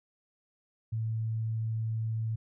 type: tone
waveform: sine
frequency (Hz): 111.6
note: A2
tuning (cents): +25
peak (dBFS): -29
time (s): 0.92-2.36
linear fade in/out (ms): 10
effects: none